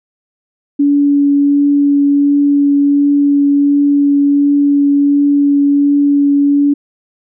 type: tone with vibrato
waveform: sine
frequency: 284.9 Hz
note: C#4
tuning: 48 cents sharp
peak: -7 dBFS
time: 0.79-6.74 s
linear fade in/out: 10 ms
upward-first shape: triangle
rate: 1.4 Hz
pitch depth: 9 cents each way
effects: none